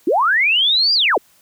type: linear two-way sweep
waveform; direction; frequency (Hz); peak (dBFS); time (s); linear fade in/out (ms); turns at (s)
sine; up then down; 277.2 to 4895 to 277.2; -12; 0.07-1.18; 5; 0.94
effects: white hiss -54 dBFS RMS until 1.41 s